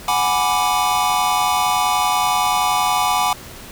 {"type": "chord", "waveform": "square", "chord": "G# half-diminished seventh", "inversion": "third", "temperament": "equal", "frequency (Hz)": [740, 830.6, 987.8, 1174.7], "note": ["F#5", "G#5", "B5", "D6"], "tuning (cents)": [0, 0, 0, 0], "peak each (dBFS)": -22, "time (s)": [0.08, 3.33], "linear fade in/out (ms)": 2, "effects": ["pink hiss -37 dBFS RMS until 3.71 s"]}